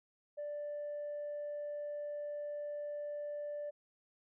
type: tone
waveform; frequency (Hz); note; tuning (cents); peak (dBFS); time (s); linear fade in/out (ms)
sine; 587.3; D5; 0; -37; 0.37-3.71; 20
effects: tanh soft clip ceiling -36 dBFS